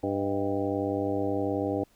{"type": "harmonic tone with a mistuned harmonic", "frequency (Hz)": 98.8, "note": "G2", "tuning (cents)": 14, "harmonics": [1, 2, 3, 4, 5, 6, 7, 8], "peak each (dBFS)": [-36, -40, -30, -34, -32, -35, -41, -37], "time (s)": [0.03, 1.84], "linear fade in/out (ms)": 5, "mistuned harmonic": 6, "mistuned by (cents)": 76, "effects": ["pink hiss -64 dBFS RMS until 1.95 s"]}